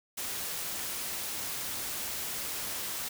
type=noise; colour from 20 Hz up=white; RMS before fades=-36 dBFS; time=0.17-3.09 s; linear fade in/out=10 ms; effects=none